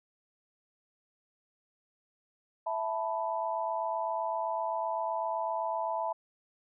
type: chord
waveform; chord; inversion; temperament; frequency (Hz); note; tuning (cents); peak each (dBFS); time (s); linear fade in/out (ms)
sine; E suspended fourth; none; equal; 659.3 / 880 / 987.8; E5 / A5 / B5; 0 / 0 / 0; -34 / -34 / -35; 2.66-6.13; 10
effects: none